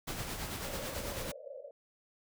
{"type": "noise with tremolo", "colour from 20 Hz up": "pink", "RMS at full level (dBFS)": -38, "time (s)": [0.07, 1.32], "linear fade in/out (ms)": 10, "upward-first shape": "sine", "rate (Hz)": 9.1, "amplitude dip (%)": 40}
{"type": "band-pass noise", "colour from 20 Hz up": "pink", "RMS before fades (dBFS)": -47, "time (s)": [0.65, 1.71], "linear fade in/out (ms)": 2, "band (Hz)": [510, 600], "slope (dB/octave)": 96}
{"effects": []}